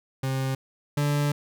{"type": "tone pair in turn", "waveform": "40% pulse", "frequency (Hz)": [133.1, 145.62], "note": ["C3", "D3"], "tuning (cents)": [30, -14], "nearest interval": "major second", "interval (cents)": 156, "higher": "second", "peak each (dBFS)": [-24, -21], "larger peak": "second", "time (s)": [[0.23, 0.55], [0.97, 1.32]], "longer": "second", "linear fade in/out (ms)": 5, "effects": []}